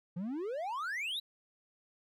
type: exponential sweep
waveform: triangle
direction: up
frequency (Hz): 164.81 to 4016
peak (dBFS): -33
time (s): 0.16-1.2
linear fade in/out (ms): 10
effects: none